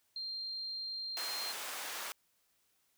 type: tone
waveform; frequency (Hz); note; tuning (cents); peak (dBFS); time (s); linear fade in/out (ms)
sine; 4183; C8; -1; -38; 0.16-1.52; 2
type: high-pass noise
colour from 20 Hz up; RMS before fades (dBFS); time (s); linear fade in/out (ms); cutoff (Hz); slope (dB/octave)
pink; -42; 1.17-2.12; 0; 780; 12
effects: white hiss -75 dBFS RMS until 2.97 s